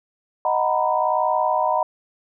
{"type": "chord", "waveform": "sine", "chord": "B major seventh", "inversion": "first", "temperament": "equal with one note detuned", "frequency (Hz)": [622.3, 740, 932.3, 993.5], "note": ["D#5", "F#5", "A#5", "B5"], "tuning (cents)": [0, 0, 0, 10], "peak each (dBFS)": -23, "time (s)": [0.45, 1.83], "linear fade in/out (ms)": 2, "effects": []}